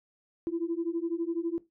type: beating tone pair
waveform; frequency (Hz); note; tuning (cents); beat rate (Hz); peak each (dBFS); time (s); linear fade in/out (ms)
sine; 329.6 / 341.6; E4 / F4; 0 / -38; 12; -31 / -31; 0.47-1.58; 0
effects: noise-tail reverb RT60 0.2 s tail -17 dB re dry + tanh soft clip ceiling -21 dBFS